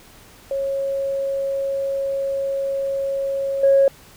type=tone with level steps; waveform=sine; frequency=548 Hz; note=C#5; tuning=20 cents flat; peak=-20 / -10 dBFS; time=0.51-3.88 s; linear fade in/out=2 ms; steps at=3.63 s; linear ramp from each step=5 ms; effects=tanh soft clip ceiling -6 dBFS + pink hiss -47 dBFS RMS until 4.16 s